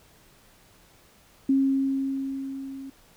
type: tone with level ramp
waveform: sine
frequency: 270.4 Hz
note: C#4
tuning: 43 cents flat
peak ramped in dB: -17 to -36 dBFS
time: 1.49-2.9 s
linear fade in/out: 5 ms
effects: pink hiss -57 dBFS RMS until 3.16 s